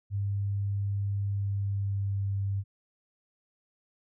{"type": "tone with pitch glide", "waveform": "sine", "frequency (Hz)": [100, 98.74], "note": ["G2", "G2"], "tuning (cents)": [35, 13], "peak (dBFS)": -27, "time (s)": [0.1, 2.64], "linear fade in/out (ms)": 50, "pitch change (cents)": -22, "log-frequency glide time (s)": [1.29, 2.35], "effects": []}